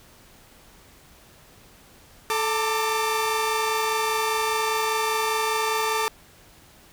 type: tone cluster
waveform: sawtooth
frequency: 438 / 901 / 1179 Hz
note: A4 / A5 / D6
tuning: -8 / +41 / +6 cents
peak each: -23 dBFS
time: 2.3-6.08 s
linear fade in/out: 0 ms
effects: pink hiss -52 dBFS RMS until 6.92 s